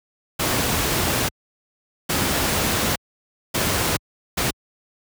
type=noise bursts at uneven times; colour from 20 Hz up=pink; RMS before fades=-21 dBFS; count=4; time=0.39-1.29 / 2.09-2.96 / 3.54-3.97 / 4.37-4.51 s; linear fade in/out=10 ms; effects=high-pass 60 Hz 12 dB/octave